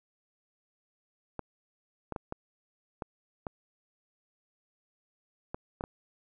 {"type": "clicks", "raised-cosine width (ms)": 1, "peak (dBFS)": -21, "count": 9, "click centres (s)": [1.393, 2.123, 2.162, 2.324, 3.022, 3.468, 5.545, 5.809, 5.839], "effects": []}